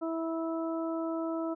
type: harmonic tone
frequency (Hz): 327.2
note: E4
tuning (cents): -13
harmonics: 1 / 2 / 3 / 4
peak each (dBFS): -32 / -36 / -44 / -42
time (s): 0.01-1.55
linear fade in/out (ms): 20
effects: none